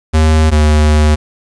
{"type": "tone pair in turn", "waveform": "square", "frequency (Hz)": [78.4, 75.9], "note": ["D#2", "D#2"], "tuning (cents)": [14, -42], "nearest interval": "minor second", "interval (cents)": 56, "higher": "first", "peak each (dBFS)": -7, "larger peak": "neither", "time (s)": [[0.13, 0.51], [0.51, 1.16]], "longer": "second", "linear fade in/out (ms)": 20, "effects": ["resampled to 22050 Hz", "7-bit"]}